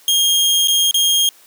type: tone with dropouts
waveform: sawtooth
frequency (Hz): 3236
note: G#7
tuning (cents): -46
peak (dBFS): -9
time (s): 0.08-1.29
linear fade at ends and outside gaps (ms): 1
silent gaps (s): 0.674-0.682 / 0.911-0.943
effects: white hiss -48 dBFS RMS until 1.46 s + high-pass 300 Hz 12 dB/octave